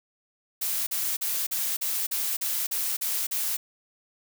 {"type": "noise bursts", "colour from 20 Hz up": "blue", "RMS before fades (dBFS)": -28, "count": 10, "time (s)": [0.61, 3.57], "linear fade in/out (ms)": 10, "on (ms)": 260, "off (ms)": 40, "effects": []}